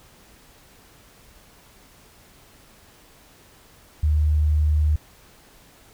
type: tone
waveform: sine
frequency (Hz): 75.9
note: D#2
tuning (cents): -42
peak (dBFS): -16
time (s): 4.03-4.96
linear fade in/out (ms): 5
effects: pink hiss -52 dBFS RMS until 5.93 s